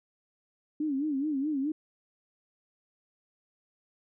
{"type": "tone with vibrato", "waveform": "sine", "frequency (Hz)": 287.6, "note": "D4", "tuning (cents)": -36, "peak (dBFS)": -27, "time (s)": [0.8, 1.72], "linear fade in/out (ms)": 5, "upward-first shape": "sine", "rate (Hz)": 4.7, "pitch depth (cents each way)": 140, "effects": []}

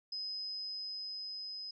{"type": "tone with level ramp", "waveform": "sine", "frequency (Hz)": 5050, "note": "D#8", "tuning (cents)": 25, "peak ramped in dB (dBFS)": [-37, -41], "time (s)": [0.12, 1.71], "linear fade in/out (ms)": 5, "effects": []}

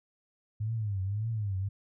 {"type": "tone with vibrato", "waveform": "sine", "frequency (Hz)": 103.83, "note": "G#2", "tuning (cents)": 0, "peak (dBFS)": -29, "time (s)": [0.6, 1.69], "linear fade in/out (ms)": 10, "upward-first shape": "triangle", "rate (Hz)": 1.8, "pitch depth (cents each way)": 190, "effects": []}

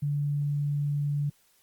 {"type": "tone", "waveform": "sine", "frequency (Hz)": 144.8, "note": "D3", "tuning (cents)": -24, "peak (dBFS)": -25, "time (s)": [0.02, 1.3], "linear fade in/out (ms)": 10, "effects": ["white hiss -65 dBFS RMS until 1.62 s", "Opus 32 kbps"]}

